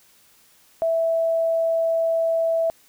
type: tone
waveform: sine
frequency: 658 Hz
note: E5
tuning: 3 cents flat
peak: -18 dBFS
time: 0.82-2.7 s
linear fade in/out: 0 ms
effects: white hiss -56 dBFS RMS until 2.88 s